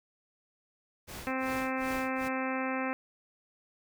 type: noise with tremolo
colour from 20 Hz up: pink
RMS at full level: -42 dBFS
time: 1.07-2.29 s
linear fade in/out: 20 ms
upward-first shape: sine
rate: 2.6 Hz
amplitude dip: 100%
type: harmonic tone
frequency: 261.6 Hz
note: C4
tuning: in tune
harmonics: 1 / 2 / 3 / 4 / 5 / 6 / 7 / 8 / 9 / 10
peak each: -34 / -37 / -39 / -40 / -41 / -42 / -42 / -43 / -44 / -44 dBFS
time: 1.27-2.93 s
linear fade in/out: 0 ms
effects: none